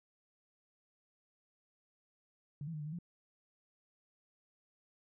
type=tone with pitch steps; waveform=sine; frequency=144.4 / 164.9 / 152.8 / 148.2 / 153.9 / 172.4 Hz; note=D3 / E3 / D#3 / D3 / D#3 / F3; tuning=-29 / +1 / -31 / +16 / -19 / -22 cents; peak=-39 dBFS; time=2.61-2.988 s; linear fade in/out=2 ms; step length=63 ms; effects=none